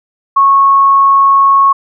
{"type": "tone", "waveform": "sine", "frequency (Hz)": 1100, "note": "C#6", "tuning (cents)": -14, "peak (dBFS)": -4, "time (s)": [0.36, 1.73], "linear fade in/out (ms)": 10, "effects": []}